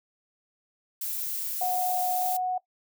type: noise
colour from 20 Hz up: violet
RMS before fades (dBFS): -32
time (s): 1.01-2.37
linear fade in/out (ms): 5
type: tone with pitch glide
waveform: sine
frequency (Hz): 730 to 735.9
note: F#5 to F#5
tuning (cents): -24 to -10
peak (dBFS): -25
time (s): 1.61-2.58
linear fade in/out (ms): 5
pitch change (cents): +14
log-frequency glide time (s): 2.11-2.39
effects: noise-tail reverb RT60 0.1 s tail -19 dB re dry